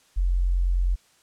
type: tone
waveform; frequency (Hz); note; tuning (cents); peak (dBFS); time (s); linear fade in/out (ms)
sine; 44.55; F1; +35; -19; 0.16-0.96; 20
effects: white hiss -60 dBFS RMS until 1.22 s + low-pass 9000 Hz 12 dB/octave